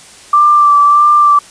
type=tone with vibrato; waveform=sine; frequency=1174.7 Hz; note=D6; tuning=in tune; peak=-4 dBFS; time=0.33-1.39 s; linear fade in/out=5 ms; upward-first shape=sine; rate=1.6 Hz; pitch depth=22 cents each way; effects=white hiss -37 dBFS RMS until 1.5 s + resampled to 22050 Hz